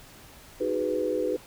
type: chord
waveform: sine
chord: G# minor seventh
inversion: second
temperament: just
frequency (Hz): 311.5 / 373.8 / 415.3 / 498.4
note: D#4 / F#4 / G#4 / B4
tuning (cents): +2 / +18 / 0 / +16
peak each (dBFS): -32 / -31 / -31 / -28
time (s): 0.6-1.37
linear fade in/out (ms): 10
effects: pink hiss -50 dBFS RMS until 1.46 s